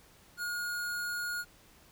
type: tone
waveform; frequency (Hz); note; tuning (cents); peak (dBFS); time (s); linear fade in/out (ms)
square; 1435; F6; +47; -34; 0.37-1.45; 50
effects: pink hiss -60 dBFS RMS until 1.91 s